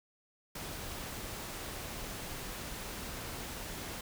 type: noise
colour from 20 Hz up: pink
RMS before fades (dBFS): -42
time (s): 0.55-4.01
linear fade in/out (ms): 5
effects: none